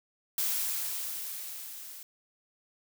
blue noise with level ramp, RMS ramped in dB -29 to -46 dBFS, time 0.38-2.03 s, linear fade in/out 2 ms, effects none

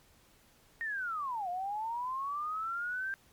sine linear two-way sweep, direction down then up, 1864.7 to 696 to 1591 Hz, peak -33 dBFS, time 0.81-3.14 s, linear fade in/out 0 ms, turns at 1.49 s, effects pink hiss -64 dBFS RMS until 3.32 s + MP3 96 kbps

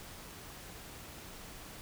silence, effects pink hiss -49 dBFS RMS until 1.81 s

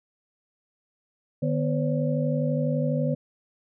sine tone cluster, 150.8 / 245.6 / 515 / 567 Hz, D3 / B3 / C5 / C#5, +46 / -9 / -28 / +39 cents, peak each -25 / -28 / -30 / -31 dBFS, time 1.42-3.15 s, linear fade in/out 10 ms, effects none

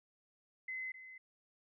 sine tone with echo, 2044 Hz, C7, 41 cents flat, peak -39 dBFS, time 0.68-0.92 s, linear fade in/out 5 ms, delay 260 ms, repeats 1, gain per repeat -11 dB, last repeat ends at 1.18 s, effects none

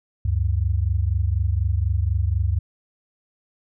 sine tone pair together, 71.92 / 96 Hz, D2 / G2, -36 / -36 cents, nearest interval perfect fourth, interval 500 cents, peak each -21 / -21 dBFS, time 0.25-2.59 s, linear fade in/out 5 ms, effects none

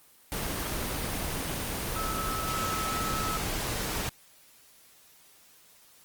sine tone in noise, 1300 Hz, E6, 24 cents flat, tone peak -32 dBFS, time 1.96-3.37 s, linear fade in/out 0 ms, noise pink, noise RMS -32 dBFS, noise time 0.32-4.09 s, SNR -3 dB, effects white hiss -58 dBFS RMS until 6.04 s + Opus 24 kbps

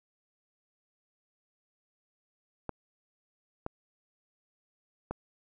clicks, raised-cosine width 1 ms, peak -20 dBFS, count 3, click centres 2.693 / 3.664 / 5.11 s, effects none

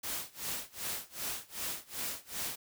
white noise with tremolo, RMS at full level -36 dBFS, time 0.03-2.56 s, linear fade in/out 10 ms, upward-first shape sine, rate 2.6 Hz, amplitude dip 95%, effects none

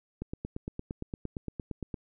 click train, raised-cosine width 3 ms, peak -22 dBFS, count 16, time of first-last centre 0.22-1.942 s, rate 8.71 Hz, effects none

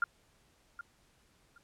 sine tone with echo, 1400 Hz, F6, 4 cents sharp, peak -25 dBFS, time 0.02-0.04 s, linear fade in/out 2 ms, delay 770 ms, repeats 2, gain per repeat -14 dB, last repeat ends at 1.58 s, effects pink hiss -68 dBFS RMS until 1.63 s + low-pass 11000 Hz 12 dB/octave

